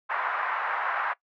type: band-pass noise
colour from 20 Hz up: pink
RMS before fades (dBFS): -29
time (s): 0.09-1.14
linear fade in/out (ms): 20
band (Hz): 870 to 1700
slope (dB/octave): 24
effects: noise-tail reverb RT60 0.1 s tail -20 dB re dry